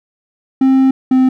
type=tone pair in turn; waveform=triangle; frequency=264.9 / 259.1 Hz; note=C4 / C4; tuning=+22 / -17 cents; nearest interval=unison; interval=39 cents; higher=first; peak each=-5 dBFS; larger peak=neither; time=0.61-0.91 / 1.11-1.29 s; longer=first; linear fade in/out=5 ms; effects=none